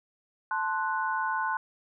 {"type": "chord", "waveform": "sine", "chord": "F# diminished", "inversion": "first", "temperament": "equal", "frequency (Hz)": [880, 1046.5, 1480], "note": ["A5", "C6", "F#6"], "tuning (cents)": [0, 0, 0], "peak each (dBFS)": -31, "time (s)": [0.51, 1.57], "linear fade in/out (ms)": 2, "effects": []}